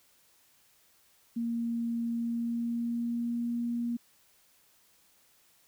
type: tone with pitch glide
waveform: sine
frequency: 233.1 to 236.9 Hz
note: A#3 to A#3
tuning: 0 to +28 cents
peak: -29 dBFS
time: 1.36-3.97 s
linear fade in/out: 10 ms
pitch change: +28 cents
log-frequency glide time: 2.11-3.52 s
effects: white hiss -65 dBFS RMS until 5.67 s